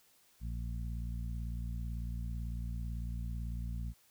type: harmonic tone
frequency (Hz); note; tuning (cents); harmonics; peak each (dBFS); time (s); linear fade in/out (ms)
58; A#1; -8; 1 / 2 / 3 / 4; -37 / -43 / -47 / -52; 0.4-3.94; 50
effects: white hiss -67 dBFS RMS until 4.1 s